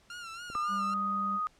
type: tone with vibrato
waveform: sawtooth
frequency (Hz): 1383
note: F6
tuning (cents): -17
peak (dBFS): -37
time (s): 0.1-0.94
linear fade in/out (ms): 2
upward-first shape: sine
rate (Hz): 3.6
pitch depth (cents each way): 76
type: clicks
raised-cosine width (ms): 2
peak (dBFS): -33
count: 2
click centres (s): 0.501 / 0.554
type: tone with pitch glide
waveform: sine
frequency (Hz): 1211 to 1245.8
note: D#6 to D#6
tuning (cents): -47 to +2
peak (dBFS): -29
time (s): 0.55-1.47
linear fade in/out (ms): 0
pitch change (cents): +49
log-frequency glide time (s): 0.79-0.91
type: tone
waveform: triangle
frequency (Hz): 197.6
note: G3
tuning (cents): +14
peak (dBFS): -35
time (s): 0.68-1.4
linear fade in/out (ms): 50
effects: pink hiss -64 dBFS RMS until 1.59 s + low-pass 8000 Hz 12 dB/octave